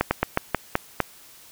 slowing click train, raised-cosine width 0.5 ms, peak -4 dBFS, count 7, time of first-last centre 0.01-1.003 s, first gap 100 ms, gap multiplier 1.2, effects white hiss -49 dBFS RMS until 1.51 s

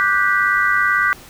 sine chord, G major seventh, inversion second, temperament just, 1176 / 1470 / 1568 / 1960 Hz, D6 / F#6 / G6 / B6, +2 / -12 / 0 / -14 cents, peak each -19 dBFS, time 0-1.13 s, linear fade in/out 0 ms, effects pink hiss -41 dBFS RMS until 1.29 s

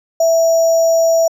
sine tone with sample-and-hold, 659.3 Hz, E5, in tune, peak -9 dBFS, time 0.2-1.28 s, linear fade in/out 5 ms, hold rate 6300 Hz, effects low-pass 12000 Hz 12 dB/octave

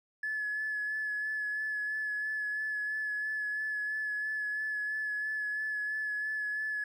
triangle tone with vibrato, 1714 Hz, A6, 46 cents flat, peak -28 dBFS, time 0.23-6.84 s, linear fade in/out 5 ms, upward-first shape sine, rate 3 Hz, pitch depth 20 cents each way, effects tanh soft clip ceiling -29 dBFS

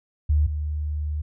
sine tone pair in turn, 74.9 / 75.18 Hz, D2 / D2, +35 / +41 cents, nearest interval unison, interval 6 cents, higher second, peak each -16 / -24 dBFS, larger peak first, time 0.29-0.47 / 0.47-1.22 s, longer second, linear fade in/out 10 ms, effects none

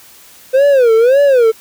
triangle tone with vibrato, 505 Hz, B4, 39 cents sharp, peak -4 dBFS, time 0.53-1.52 s, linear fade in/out 20 ms, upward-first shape sine, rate 1.8 Hz, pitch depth 220 cents each way, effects white hiss -41 dBFS RMS until 1.6 s

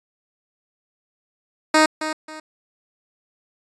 10% pulse tone with echo, 311.1 Hz, D#4, in tune, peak -4 dBFS, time 1.74-1.86 s, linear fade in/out 5 ms, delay 270 ms, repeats 2, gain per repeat -11 dB, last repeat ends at 2.4 s, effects resampled to 22050 Hz

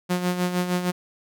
sawtooth tone with tremolo, 179.3 Hz, F3, 46 cents sharp, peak -16 dBFS, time 0.09-0.92 s, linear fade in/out 20 ms, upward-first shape sine, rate 6.5 Hz, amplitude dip 60%, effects none

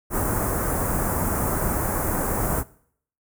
pink band-stop noise, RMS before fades -24 dBFS, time 0.1-2.64 s, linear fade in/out 50 ms, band 1500 to 8500 Hz, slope 24 dB/octave, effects noise-tail reverb RT60 0.6 s tail -20 dB re dry

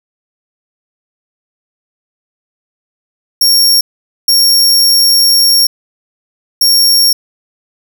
sawtooth tone bursts at uneven times, 5530 Hz, F8, 18 cents flat, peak -3 dBFS, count 3, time 3.41-3.81 / 4.28-5.67 / 6.61-7.13 s, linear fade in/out 5 ms, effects none

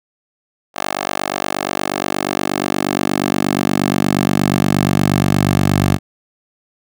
10% pulse tone with high-pass filter sweep, 48.44 Hz, G1, 20 cents flat, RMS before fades -17 dBFS, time 0.74-5.99 s, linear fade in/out 50 ms, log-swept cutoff 660 to 100 Hz, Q 1.2, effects none

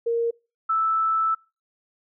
sine tone pair in turn, 465.5 / 1316.6 Hz, A#4 / E6, -2 / -3 cents, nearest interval octave + tritone, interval 1799 cents, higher second, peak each -20 / -19 dBFS, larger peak second, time 0.06-0.31 / 0.69-1.35 s, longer second, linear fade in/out 10 ms, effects noise-tail reverb RT60 0.3 s tail -25 dB re dry

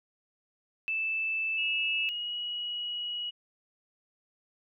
sine tone, 2637 Hz, E7, in tune, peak -28 dBFS, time 0.88-2.09 s, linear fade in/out 0 ms
sine tone with pitch glide, 2884 to 2911 Hz, F#7 to F#7, -45 to -29 cents, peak -32 dBFS, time 1.57-3.31 s, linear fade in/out 20 ms, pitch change +16 cents, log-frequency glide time 2.15-2.35 s
effects none

